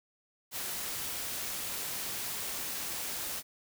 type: noise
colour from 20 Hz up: white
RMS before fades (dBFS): -37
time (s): 0.51-3.43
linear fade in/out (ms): 50
effects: none